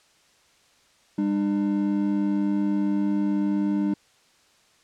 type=tone pair together; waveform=triangle; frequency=200.4 / 300.7 Hz; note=G3 / D4; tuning=+38 / +41 cents; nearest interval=perfect fifth; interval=703 cents; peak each=-22 dBFS; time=1.18-3.94 s; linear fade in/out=5 ms; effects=white hiss -60 dBFS RMS until 4.83 s + low-pass 7000 Hz 12 dB/octave